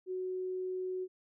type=tone; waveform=sine; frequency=370.2 Hz; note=F#4; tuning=1 cent sharp; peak=-34 dBFS; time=0.06-1.08 s; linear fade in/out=50 ms; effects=none